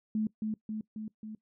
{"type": "tone with echo", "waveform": "sine", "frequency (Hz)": 216.3, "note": "A3", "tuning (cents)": -29, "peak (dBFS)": -27, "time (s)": [0.15, 0.27], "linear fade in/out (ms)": 2, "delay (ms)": 270, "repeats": 4, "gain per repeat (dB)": -3, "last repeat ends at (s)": 1.35, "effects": ["noise-tail reverb RT60 0.1 s tail -20 dB re dry"]}